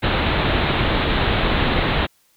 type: low-pass noise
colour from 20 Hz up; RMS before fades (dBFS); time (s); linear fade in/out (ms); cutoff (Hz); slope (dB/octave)
pink; -19; 0.02-2.07; 20; 4000; 96
effects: white hiss -60 dBFS RMS until 2.36 s